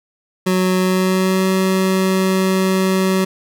25% pulse tone with pitch glide, 184.9 to 188.89 Hz, F#3 to F#3, -1 to +36 cents, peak -10 dBFS, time 0.46-3.25 s, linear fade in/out 10 ms, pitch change +37 cents, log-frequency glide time 0.79-1.47 s, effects none

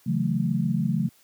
sine chord, F# minor seventh, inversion second, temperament equal, 138.59 / 164.81 / 185 / 220 Hz, C#3 / E3 / F#3 / A3, 0 / 0 / 0 / 0 cents, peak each -27 dBFS, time 0.06-1.09 s, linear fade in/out 10 ms, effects white hiss -59 dBFS RMS until 1.23 s + high-pass 80 Hz 12 dB/octave

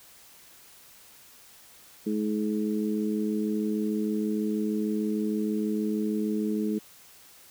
harmonic tone, 106.4 Hz, G#2, 42 cents sharp, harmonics 2 / 3 / 4, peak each -27 / -31 / -33 dBFS, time 2.06-6.79 s, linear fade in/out 10 ms, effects white hiss -53 dBFS RMS until 7.5 s

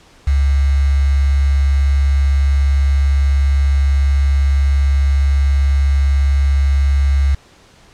sine tone with quantisation, 69.3 Hz, C#2, in tune, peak -10 dBFS, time 0.27-7.35 s, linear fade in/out 5 ms, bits 5, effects pink hiss -47 dBFS RMS until 7.93 s + low-pass 7000 Hz 12 dB/octave

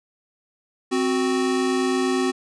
square tone pair together, 261.4 / 370 Hz, C4 / F#4, -1 / 0 cents, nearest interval tritone, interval 601 cents, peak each -23 dBFS, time 0.91-2.32 s, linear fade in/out 20 ms, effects resampled to 22050 Hz

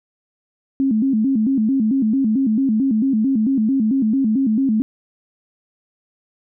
sine tone with vibrato, 242.3 Hz, B3, 33 cents flat, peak -14 dBFS, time 0.8-4.82 s, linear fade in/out 0 ms, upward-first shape square, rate 4.5 Hz, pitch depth 190 cents each way, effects none

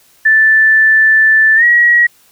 sine tone with pitch glide, 1760 to 1908.2 Hz, A6 to A#6, 0 to +40 cents, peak -5 dBFS, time 0.25-2.07 s, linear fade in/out 10 ms, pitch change +140 cents, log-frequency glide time 1.56-1.64 s, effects white hiss -49 dBFS RMS until 2.31 s

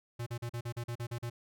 square tone bursts, 118.8 Hz, A#2, 33 cents sharp, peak -36 dBFS, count 10, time 0.19-1.3 s, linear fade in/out 10 ms, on 75 ms, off 40 ms, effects none

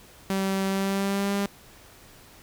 sawtooth tone with pitch glide, 193.2 to 199.9 Hz, G3 to G3, -25 to +34 cents, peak -20 dBFS, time 0.3-1.46 s, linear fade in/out 0 ms, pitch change +59 cents, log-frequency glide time 0.67-1.33 s, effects pink hiss -51 dBFS RMS until 2.42 s

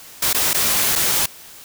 white noise with dropouts, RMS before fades -18 dBFS, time 0.22-1.26 s, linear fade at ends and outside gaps 5 ms, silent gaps 0.331-0.345 / 0.533-0.544 / 0.955-0.958 s, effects white hiss -41 dBFS RMS until 1.64 s

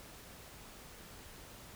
silence, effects pink hiss -53 dBFS RMS until 1.75 s

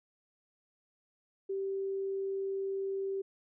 sine tone, 389.3 Hz, G4, 12 cents flat, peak -32 dBFS, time 1.49-3.22 s, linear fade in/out 10 ms, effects none

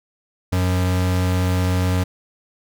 square tone pair together, 91.6 / 180.1 Hz, F#2 / F#3, -17 / -46 cents, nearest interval octave, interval 1171 cents, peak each -18 / -26 dBFS, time 0.52-2.04 s, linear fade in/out 10 ms, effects none

